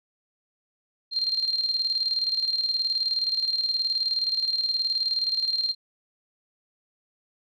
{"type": "tone with tremolo", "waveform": "sine", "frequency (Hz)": 4186, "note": "C8", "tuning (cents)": 0, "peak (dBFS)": -21, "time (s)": [1.11, 5.75], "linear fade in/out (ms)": 50, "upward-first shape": "square", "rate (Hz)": 19, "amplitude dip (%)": 55, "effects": []}